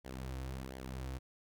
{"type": "tone with flanger", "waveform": "sawtooth", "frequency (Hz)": 65.2, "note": "C2", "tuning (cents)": -5, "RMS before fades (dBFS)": -43, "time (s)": [0.04, 1.19], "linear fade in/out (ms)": 20, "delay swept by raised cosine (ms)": [0.76, 5.06], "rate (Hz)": 1.4, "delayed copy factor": -0.65, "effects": []}